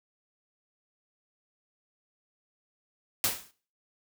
white noise with exponential decay, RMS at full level -23 dBFS, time 3.24-3.51 s, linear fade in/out 1 ms, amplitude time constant 57 ms, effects noise-tail reverb RT60 0.4 s tail -17 dB re dry

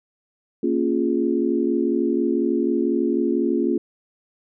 sine chord, Bb minor seventh, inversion none, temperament equal, 233.1 / 277.2 / 349.2 / 415.3 Hz, Bb3 / Db4 / F4 / Ab4, 0 / 0 / 0 / 0 cents, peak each -24 / -23 / -22 / -27 dBFS, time 0.63-3.78 s, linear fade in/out 5 ms, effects none

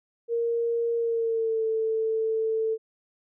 sine tone with pitch glide, 466.2 to 443.6 Hz, A#4 to A4, 0 to +14 cents, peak -23 dBFS, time 0.28-2.78 s, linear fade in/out 50 ms, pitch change -86 cents, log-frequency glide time 0.96-1.64 s, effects none

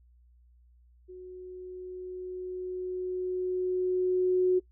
sine tone with level ramp, 366.7 Hz, F#4, 15 cents flat, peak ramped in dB -42 to -20 dBFS, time 1.08-4.6 s, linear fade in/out 20 ms, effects noise-tail reverb RT60 0.1 s tail -20 dB re dry + added 60 Hz sine -57 dBFS peak until 4.71 s

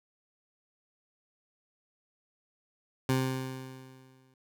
20% pulse tone with exponential decay, 130.81 Hz, C3, in tune, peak -19 dBFS, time 3.09-4.34 s, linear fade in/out 2 ms, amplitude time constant 270 ms, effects none

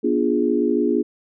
sine chord, B diminished seventh, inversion none, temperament equal with one note detuned, 242.6 / 293.7 / 349.2 / 415.3 Hz, B3 / D4 / F4 / Ab4, -31 / 0 / 0 / 0 cents, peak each -22 dBFS, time 0.03-1.03 s, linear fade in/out 20 ms, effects none

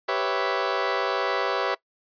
20% pulse chord, C# half-diminished seventh, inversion second, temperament equal, 392 / 493.9 / 554.4 / 659.3 Hz, G4 / B4 / C#5 / E5, 0 / 0 / 0 / 0 cents, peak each -24 dBFS, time 0.08-1.75 s, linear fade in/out 10 ms, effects noise-tail reverb RT60 0.1 s tail -21 dB re dry + resampled to 11025 Hz

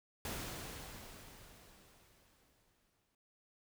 pink noise with exponential decay, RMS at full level -41 dBFS, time 0.25-3.15 s, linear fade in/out 2 ms, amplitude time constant 630 ms, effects none

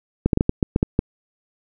clicks, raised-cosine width 3 ms, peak -3 dBFS, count 9, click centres 0.26 / 0.332 / 0.374 / 0.409 / 0.494 / 0.628 / 0.761 / 0.829 / 0.991 s, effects none

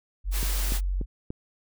sine tone, 46.11 Hz, F#1, 5 cents flat, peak -24 dBFS, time 0.24-1.06 s, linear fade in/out 50 ms
white noise, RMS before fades -33 dBFS, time 0.31-0.81 s, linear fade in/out 50 ms
click train, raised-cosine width 3 ms, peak -20 dBFS, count 4, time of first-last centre 0.43-1.305 s, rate 3.43 Hz
effects none

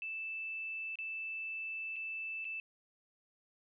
sine tone with dropouts, 2640 Hz, E7, 2 cents sharp, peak -38 dBFS, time 0.02-2.6 s, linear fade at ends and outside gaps 1 ms, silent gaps 0.956-0.987 / 1.96-1.964 / 2.445-2.451 s, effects none

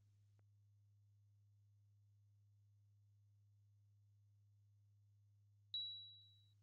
sine tone with exponential decay, 3906 Hz, B7, 20 cents flat, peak -40 dBFS, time 5.74-6.53 s, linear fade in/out 1 ms, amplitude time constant 170 ms, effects added 102 Hz sine -70 dBFS peak until 6.62 s + Opus 24 kbps

